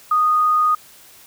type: tone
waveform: sine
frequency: 1237 Hz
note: D#6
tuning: 10 cents flat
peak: -13 dBFS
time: 0.11-0.75 s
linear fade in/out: 5 ms
effects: white hiss -46 dBFS RMS until 1.26 s